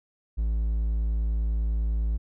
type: tone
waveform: triangle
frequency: 55 Hz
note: A1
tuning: in tune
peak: -21 dBFS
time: 0.37-2.18 s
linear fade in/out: 20 ms
effects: none